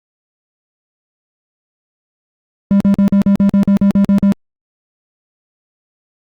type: tone bursts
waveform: triangle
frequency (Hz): 198.9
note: G3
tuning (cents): +25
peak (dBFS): -5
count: 12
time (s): 2.71-4.322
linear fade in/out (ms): 0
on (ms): 94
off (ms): 44
effects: Opus 48 kbps